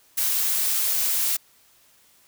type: noise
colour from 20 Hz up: blue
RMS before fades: -23 dBFS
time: 0.17-1.37 s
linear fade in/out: 10 ms
effects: white hiss -58 dBFS RMS until 2.27 s